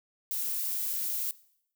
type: noise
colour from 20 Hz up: violet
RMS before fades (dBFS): -32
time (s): 0.31-1.31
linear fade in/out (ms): 0
effects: noise-tail reverb RT60 0.7 s tail -20 dB re dry